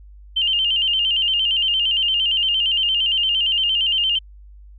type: tone with vibrato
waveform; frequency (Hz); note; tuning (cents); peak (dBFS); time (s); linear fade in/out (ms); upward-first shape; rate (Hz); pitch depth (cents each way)
sine; 2960; F#7; 0; -16; 0.36-4.19; 10; square; 8.7; 78
effects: added 50 Hz sine -40 dBFS peak until 4.78 s